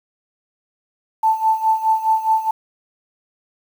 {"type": "tone with tremolo", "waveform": "sine", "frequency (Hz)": 882, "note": "A5", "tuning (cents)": 4, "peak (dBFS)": -11, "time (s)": [1.23, 2.51], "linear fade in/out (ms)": 5, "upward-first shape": "sine", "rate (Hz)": 4.8, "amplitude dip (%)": 80, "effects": ["7-bit"]}